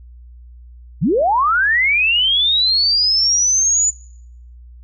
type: linear sweep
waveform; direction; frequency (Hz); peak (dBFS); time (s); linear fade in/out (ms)
sine; up; 114.2 to 7040; -12; 1.01-3.91; 20
effects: noise-tail reverb RT60 0.7 s tail -23 dB re dry + added 60 Hz sine -37 dBFS peak until 4.83 s